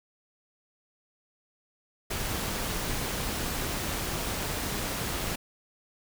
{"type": "noise with amplitude modulation", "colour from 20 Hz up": "pink", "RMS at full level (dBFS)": -30, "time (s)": [2.1, 5.36], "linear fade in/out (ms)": 10, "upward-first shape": "sine", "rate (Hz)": 207, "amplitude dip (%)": 40, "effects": []}